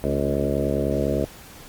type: harmonic tone with a mistuned harmonic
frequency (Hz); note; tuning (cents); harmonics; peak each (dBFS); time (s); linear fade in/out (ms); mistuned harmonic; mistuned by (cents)
70; C#2; +18; 1 / 2 / 3 / 4 / 5 / 6 / 7 / 8 / 9; -29 / -29 / -29 / -29 / -29 / -29 / -29 / -29 / -29; 0.04-1.25; 0; 3; +48
effects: pink hiss -44 dBFS RMS until 1.68 s + Opus 32 kbps